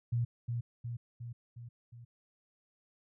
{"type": "tone with echo", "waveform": "sine", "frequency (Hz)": 118.7, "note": "A#2", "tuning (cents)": 32, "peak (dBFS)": -28, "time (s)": [0.12, 0.25], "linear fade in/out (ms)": 10, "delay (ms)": 360, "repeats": 5, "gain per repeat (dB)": -4, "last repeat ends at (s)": 2.05, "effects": []}